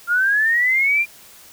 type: linear sweep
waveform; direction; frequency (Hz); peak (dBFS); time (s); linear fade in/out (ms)
sine; up; 1382 to 2411; -14; 0.07-1.06; 50
effects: white hiss -45 dBFS RMS until 1.52 s